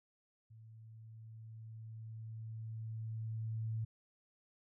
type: tone with level ramp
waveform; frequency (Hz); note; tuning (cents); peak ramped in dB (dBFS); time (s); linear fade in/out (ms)
sine; 111.3; A2; +20; -54 to -35; 0.5-3.85; 10
effects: none